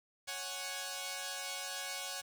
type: chord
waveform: 5% pulse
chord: C# suspended fourth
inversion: none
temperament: equal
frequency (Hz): 554.4 / 740 / 830.6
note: C#5 / F#5 / G#5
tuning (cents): 0 / 0 / 0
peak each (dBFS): -32 / -31 / -34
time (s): 0.27-2.22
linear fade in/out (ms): 20
effects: 10-bit